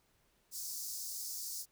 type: high-pass noise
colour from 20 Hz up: pink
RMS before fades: -42 dBFS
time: 0.51-1.66 s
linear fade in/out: 50 ms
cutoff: 4800 Hz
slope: 48 dB/octave
effects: pink hiss -73 dBFS RMS until 1.71 s